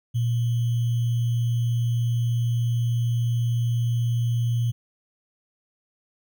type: tone with sample-and-hold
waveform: sine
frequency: 118.3 Hz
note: A#2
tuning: 26 cents sharp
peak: -20 dBFS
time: 0.14-4.72 s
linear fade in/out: 20 ms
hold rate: 3150 Hz
effects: none